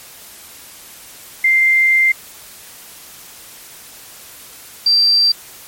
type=tone pair in turn; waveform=sine; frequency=2093 / 4699 Hz; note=C7 / D8; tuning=0 / 0 cents; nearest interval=octave + major second; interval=1400 cents; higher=second; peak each=-9 dBFS; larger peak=neither; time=1.44-2.12 / 4.86-5.32 s; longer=first; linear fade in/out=5 ms; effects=white hiss -38 dBFS RMS until 5.67 s + MP3 64 kbps